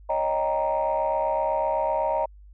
sine chord, Eb dominant seventh, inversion third, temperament equal, 554.4 / 622.3 / 784 / 932.3 Hz, Db5 / Eb5 / G5 / Bb5, 0 / 0 / 0 / 0 cents, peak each -28 / -25 / -30 / -25 dBFS, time 0.09-2.26 s, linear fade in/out 10 ms, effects tanh soft clip ceiling -15 dBFS + added 50 Hz sine -45 dBFS peak until 2.53 s

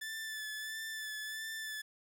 sawtooth tone with vibrato, 1750 Hz, A6, 10 cents flat, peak -36 dBFS, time 0.01-1.82 s, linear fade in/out 10 ms, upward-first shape sine, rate 1.5 Hz, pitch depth 25 cents each way, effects 11-bit

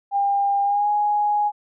sine tone with pitch glide, 801 to 831.2 Hz, G5 to G#5, +37 to +1 cents, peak -17 dBFS, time 0.11-1.52 s, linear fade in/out 50 ms, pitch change +64 cents, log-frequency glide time 0.63-0.89 s, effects none

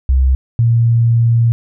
sine tone pair in turn, 65.41 / 116.55 Hz, C2 / A#2, 0 / 0 cents, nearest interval minor seventh, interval 1000 cents, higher second, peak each -8 dBFS, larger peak neither, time 0.09-0.35 / 0.59-1.52 s, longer second, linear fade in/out 0 ms, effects none

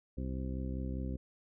harmonic tone, 65 Hz, C2, 11 cents flat, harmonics 1 / 2 / 3 / 4 / 5 / 6 / 8, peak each -37 / -42 / -43 / -43 / -49 / -51 / -51 dBFS, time 0.17-1.17 s, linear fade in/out 10 ms, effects none

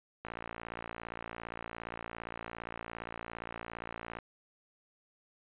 click train, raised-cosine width 0.5 ms, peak -25 dBFS, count 227, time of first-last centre 0.25-4.187 s, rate 57.4 Hz, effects resampled to 8000 Hz

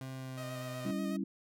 30% pulse tone with pitch glide, 131.7 to 127.73 Hz, C3 to C3, +12 to -41 cents, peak -38 dBFS, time 0.01-0.91 s, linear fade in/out 2 ms, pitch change -53 cents, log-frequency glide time 0.12-0.78 s
sawtooth tone with vibrato, 622.3 Hz, D#5, in tune, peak -39 dBFS, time 0.37-1.17 s, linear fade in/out 10 ms, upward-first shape square, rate 8.1 Hz, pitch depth 21 cents each way
sine chord, C# diminished, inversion second, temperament equal, 196 / 277.2 / 329.6 Hz, G3 / C#4 / E4, 0 / 0 / 0 cents, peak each -35 / -38 / -40 dBFS, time 0.85-1.24 s, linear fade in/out 5 ms
effects none

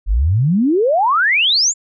sine exponential sweep, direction up, 43 to 7459 Hz, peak -11 dBFS, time 0.06-1.74 s, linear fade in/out 50 ms, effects none

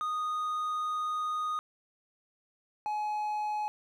triangle tone pair in turn, 1238 / 844.7 Hz, D#6 / G#5, -9 / +29 cents, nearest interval perfect fifth, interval 662 cents, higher first, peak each -28 dBFS, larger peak neither, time 0.01-1.59 / 2.86-3.68 s, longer first, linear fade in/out 0 ms, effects none

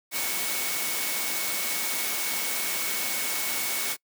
sine tone in noise, 2217 Hz, C#7, in tune, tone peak -36 dBFS, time 0.11-3.97 s, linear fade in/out 50 ms, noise white, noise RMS -29 dBFS, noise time 0.11-3.97 s, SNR -10 dB, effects noise-tail reverb RT60 0.1 s tail -25 dB re dry + high-pass 200 Hz 12 dB/octave

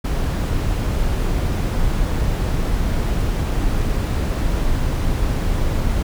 brown noise, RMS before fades -19 dBFS, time 0.04-6.03 s, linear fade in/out 10 ms, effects none

